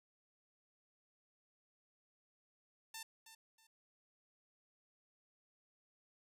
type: tone with echo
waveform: 5% pulse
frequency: 894 Hz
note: A5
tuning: 27 cents sharp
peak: -34 dBFS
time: 2.94-3.03 s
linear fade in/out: 5 ms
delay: 320 ms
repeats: 2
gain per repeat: -11 dB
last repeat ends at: 3.67 s
effects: none